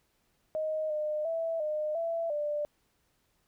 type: tone with pitch steps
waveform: sine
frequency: 624 / 607 / 658 / 609 / 667 / 592 Hz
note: D#5 / D#5 / E5 / D#5 / E5 / D5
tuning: +5 / -43 / -3 / -37 / +20 / +14 cents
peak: -29 dBFS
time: 0.55-2.65 s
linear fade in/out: 0 ms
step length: 350 ms
effects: pink hiss -73 dBFS RMS until 3.47 s